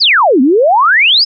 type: exponential two-way sweep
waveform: sine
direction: down then up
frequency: 5274 to 242.1 to 5274 Hz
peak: -5 dBFS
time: 0-1.25 s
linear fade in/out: 20 ms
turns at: 0.41 s
effects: none